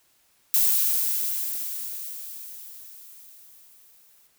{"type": "noise with exponential decay", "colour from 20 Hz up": "violet", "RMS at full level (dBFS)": -19, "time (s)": [0.54, 4.27], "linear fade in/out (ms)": 0, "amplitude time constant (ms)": 810, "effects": ["white hiss -64 dBFS RMS until 4.38 s"]}